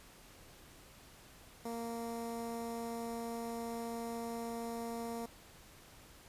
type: tone with notch filter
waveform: 15% pulse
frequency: 231.8 Hz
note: A#3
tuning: 10 cents flat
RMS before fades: -41 dBFS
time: 1.65-5.26 s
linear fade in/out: 5 ms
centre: 2900 Hz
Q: 0.58
effects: pink hiss -58 dBFS RMS until 6.28 s + resampled to 32000 Hz